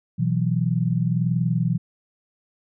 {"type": "chord", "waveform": "sine", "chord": "B suspended fourth", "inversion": "none", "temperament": "equal", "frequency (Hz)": [123.47, 164.81, 185], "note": ["B2", "E3", "F#3"], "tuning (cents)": [0, 0, 0], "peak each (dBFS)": [-23, -22, -26], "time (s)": [0.18, 1.78], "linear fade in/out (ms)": 20, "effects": []}